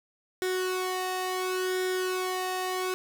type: tone with flanger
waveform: sawtooth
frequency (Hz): 370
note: F#4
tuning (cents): 0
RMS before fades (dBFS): -30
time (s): 0.42-2.94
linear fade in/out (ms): 0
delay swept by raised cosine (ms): 0.55 to 1.1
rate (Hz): 0.71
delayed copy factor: +0.7
effects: none